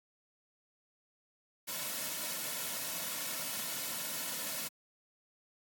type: noise with comb filter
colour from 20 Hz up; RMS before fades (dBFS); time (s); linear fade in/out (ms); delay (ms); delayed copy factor
white; -38; 1.67-4.69; 20; 2.5; -0.6
effects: high-pass 150 Hz 12 dB/octave + AAC 64 kbps